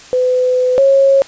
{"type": "tone pair in turn", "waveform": "sine", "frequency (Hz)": [505, 545.9], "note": ["B4", "C#5"], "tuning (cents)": [39, -27], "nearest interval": "minor second", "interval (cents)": 134, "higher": "second", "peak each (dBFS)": [-10, -6], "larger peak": "second", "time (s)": [[0.13, 0.78], [0.78, 1.22]], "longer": "first", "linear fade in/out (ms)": 0, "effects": ["white hiss -37 dBFS RMS until 1.27 s", "resampled to 16000 Hz"]}